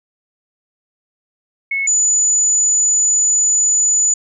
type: tone pair in turn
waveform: sine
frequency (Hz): 2194 / 6966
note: C#7 / A8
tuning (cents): -18 / -18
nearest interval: octave + minor sixth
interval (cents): 2000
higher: second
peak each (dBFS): -16 / -11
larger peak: second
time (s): 1.71-1.87 / 1.87-4.14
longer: second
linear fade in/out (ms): 5
effects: none